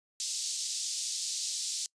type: band-pass noise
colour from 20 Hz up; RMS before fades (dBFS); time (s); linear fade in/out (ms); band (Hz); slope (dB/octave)
white; -35; 0.2-1.86; 0; 4000 to 7800; 24
effects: noise-tail reverb RT60 0.1 s tail -25 dB re dry + resampled to 22050 Hz